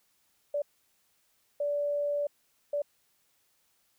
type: tone bursts at uneven times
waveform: sine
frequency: 580 Hz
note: D5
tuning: 22 cents flat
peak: -27 dBFS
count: 3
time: 0.54-0.62 / 1.6-2.27 / 2.73-2.82 s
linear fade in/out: 5 ms
effects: white hiss -71 dBFS RMS until 3.98 s